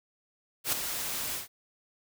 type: noise with ADSR envelope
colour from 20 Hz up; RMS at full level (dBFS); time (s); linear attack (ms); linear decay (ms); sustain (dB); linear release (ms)
white; -26; 0.64-1.48; 85; 6; -8; 130
effects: none